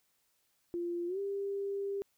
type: tone with pitch glide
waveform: sine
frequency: 346.2 to 397.7 Hz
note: F4 to G4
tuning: -15 to +25 cents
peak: -33 dBFS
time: 0.74-2.02 s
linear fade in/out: 0 ms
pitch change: +240 cents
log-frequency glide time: 1.07-1.19 s
effects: white hiss -75 dBFS RMS until 2.17 s